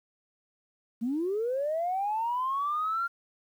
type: linear sweep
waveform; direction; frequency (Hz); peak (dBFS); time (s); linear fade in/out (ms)
sine; up; 218.2 to 1400; -26; 1.01-3.08; 20
effects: tanh soft clip ceiling -22 dBFS + 10-bit